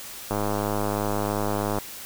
click train, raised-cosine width 1 ms, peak -12 dBFS, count 153, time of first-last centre 0.31-1.786 s, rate 103 Hz, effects white hiss -39 dBFS RMS until 2.05 s

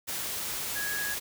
sine tone in noise, 1664 Hz, G#6, 3 cents sharp, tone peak -32 dBFS, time 0.75-1.15 s, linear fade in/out 20 ms, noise white, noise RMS -34 dBFS, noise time 0.07-1.2 s, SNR -1 dB, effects none

